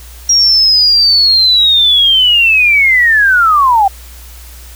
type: linear sweep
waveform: sine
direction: down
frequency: 5660 to 758 Hz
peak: -5 dBFS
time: 0.29-3.88 s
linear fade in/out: 5 ms
effects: added 60 Hz sine -31 dBFS peak until 4.75 s + white hiss -37 dBFS RMS until 4.75 s